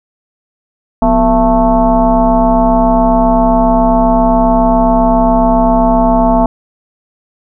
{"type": "tone with frequency modulation", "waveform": "sine", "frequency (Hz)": 459.7, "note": "A#4", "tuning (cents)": -24, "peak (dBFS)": -6, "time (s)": [1.02, 6.46], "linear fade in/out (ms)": 2, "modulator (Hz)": 213, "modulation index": 2.2, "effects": []}